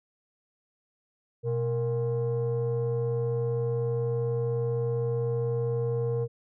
sine tone pair together, 123.47 / 466.2 Hz, B2 / A#4, 0 / 0 cents, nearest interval octave + major seventh, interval 2300 cents, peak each -26 dBFS, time 1.43-6.28 s, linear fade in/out 50 ms, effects tanh soft clip ceiling -22 dBFS

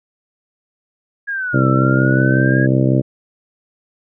sine exponential two-way sweep, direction down then up, 1661.2 to 1318.5 to 1661.2 Hz, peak -19 dBFS, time 1.27-2.67 s, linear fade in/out 20 ms, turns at 1.68 s
harmonic tone, 65.5 Hz, C2, 2 cents sharp, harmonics 2 / 3 / 4 / 5 / 6 / 7 / 8 / 9, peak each -14 / -20 / -19 / -19 / -27 / -27 / -27 / -24 dBFS, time 1.53-3.02 s, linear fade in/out 20 ms
effects none

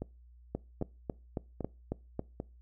two click trains, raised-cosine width 2 ms, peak -20 / -23 dBFS, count 7 / 4, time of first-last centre 0.55-2.194 / 0.02-2.401 s, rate 3.65 / 1.26 Hz, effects noise-tail reverb RT60 0.3 s tail -23 dB re dry + added 60 Hz sine -54 dBFS peak until 2.61 s

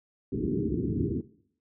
white low-pass noise, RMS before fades -28 dBFS, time 0.32-1.21 s, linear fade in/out 10 ms, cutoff 410 Hz, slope 96 dB/octave, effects noise-tail reverb RT60 0.6 s tail -17 dB re dry + high-pass 80 Hz 12 dB/octave

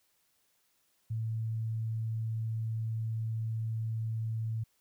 sine tone, 111.9 Hz, A2, 30 cents sharp, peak -31 dBFS, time 1.1-4.64 s, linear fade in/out 10 ms, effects white hiss -73 dBFS RMS until 4.8 s

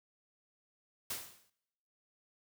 white noise with exponential decay, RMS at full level -36 dBFS, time 1.1-1.5 s, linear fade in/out 5 ms, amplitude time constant 86 ms, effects noise-tail reverb RT60 1.0 s tail -26 dB re dry

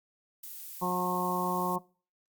violet noise, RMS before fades -43 dBFS, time 0.43-1.76 s, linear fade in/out 5 ms
harmonic tone, 180 Hz, F#3, 47 cents flat, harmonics 1 / 2 / 3 / 4 / 5 / 6, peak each -33 / -36 / -39 / -38 / -33 / -33 dBFS, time 0.81-1.79 s, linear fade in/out 20 ms
effects noise-tail reverb RT60 0.4 s tail -22 dB re dry + Opus 48 kbps

